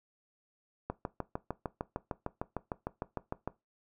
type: click train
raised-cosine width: 1 ms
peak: -20 dBFS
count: 18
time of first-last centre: 0.9-3.476 s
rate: 6.6 Hz
effects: noise-tail reverb RT60 0.2 s tail -18 dB re dry